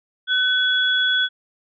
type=tone pair together; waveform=sine; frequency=1507 / 3377 Hz; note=F#6 / G#7; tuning=+31 / +28 cents; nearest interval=octave + major second; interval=1397 cents; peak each=-19 dBFS; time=0.27-1.29 s; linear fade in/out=50 ms; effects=none